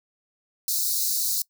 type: high-pass noise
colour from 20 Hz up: white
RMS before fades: -25 dBFS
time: 0.68-1.42 s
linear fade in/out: 2 ms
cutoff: 3900 Hz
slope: 96 dB/octave
effects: noise-tail reverb RT60 0.1 s tail -23 dB re dry